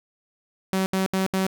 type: tone bursts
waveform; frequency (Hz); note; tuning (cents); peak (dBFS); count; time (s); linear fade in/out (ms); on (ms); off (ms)
sawtooth; 190; F#3; +46; -17; 4; 0.73-1.466; 0; 130; 72
effects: none

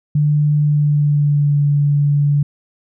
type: tone with pitch glide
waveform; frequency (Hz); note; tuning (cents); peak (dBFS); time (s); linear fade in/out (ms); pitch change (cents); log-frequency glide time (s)
sine; 148.5 to 144.52; D3 to D3; +20 to -27; -11; 0.15-2.43; 5; -47; 0.59-1.61
effects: none

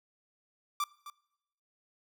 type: tone with echo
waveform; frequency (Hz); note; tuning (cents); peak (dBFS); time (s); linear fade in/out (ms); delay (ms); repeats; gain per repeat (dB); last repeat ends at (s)
45% pulse; 1174.7; D6; 0; -29; 0.8-0.84; 2; 260; 1; -14; 1.1
effects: noise-tail reverb RT60 0.9 s tail -23 dB re dry

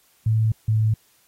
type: tone pair in turn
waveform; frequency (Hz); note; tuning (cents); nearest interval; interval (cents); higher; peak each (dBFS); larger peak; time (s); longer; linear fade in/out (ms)
sine; 110.4 / 109.38; A2 / A2; +6 / -10; unison; 16; first; -16; neither; 0.26-0.52 / 0.68-0.94; neither; 5
effects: white hiss -60 dBFS RMS until 1.27 s + AAC 48 kbps

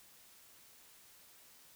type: silence
effects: white hiss -61 dBFS RMS until 1.75 s

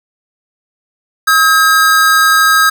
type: tone pair together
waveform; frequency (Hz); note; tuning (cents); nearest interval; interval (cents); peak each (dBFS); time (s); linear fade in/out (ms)
square; 1278.7 / 1611; D#6 / G6; +47 / +47; major third; 400; -10; 1.27-2.7; 10
effects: none

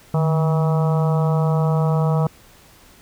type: harmonic tone with a mistuned harmonic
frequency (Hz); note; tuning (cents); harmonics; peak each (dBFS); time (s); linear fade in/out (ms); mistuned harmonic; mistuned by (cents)
161; E3; -41; 1 / 3 / 4 / 5 / 6 / 7 / 8; -16 / -26 / -28 / -30 / -32 / -33 / -34; 0.14-2.27; 2; 1; -83
effects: pink hiss -49 dBFS RMS until 3.01 s

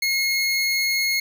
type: tone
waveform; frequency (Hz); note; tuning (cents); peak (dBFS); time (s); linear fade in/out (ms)
25% pulse; 2161; C#7; -45; -16; 0.02-1.2; 5
effects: none

